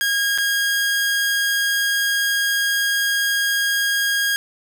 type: tone with dropouts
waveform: sawtooth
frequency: 1631 Hz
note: G#6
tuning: 32 cents flat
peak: -14 dBFS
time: 0.01-4.36 s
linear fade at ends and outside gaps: 0 ms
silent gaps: 0.377-0.384 s
effects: none